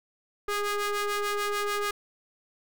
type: ring-modulated tone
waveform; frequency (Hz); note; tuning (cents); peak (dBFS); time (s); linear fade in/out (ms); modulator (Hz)
sawtooth; 412.2; G#4; -13; -20; 0.48-1.91; 5; 821
effects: none